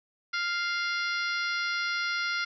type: harmonic tone with a mistuned harmonic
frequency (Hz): 698.5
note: F5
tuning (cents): 0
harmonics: 2 / 3 / 4 / 5 / 6 / 7 / 8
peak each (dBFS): -30 / -33 / -41 / -41 / -39 / -39 / -43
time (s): 0.33-2.45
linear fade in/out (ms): 10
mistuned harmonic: 5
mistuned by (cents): -26
effects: none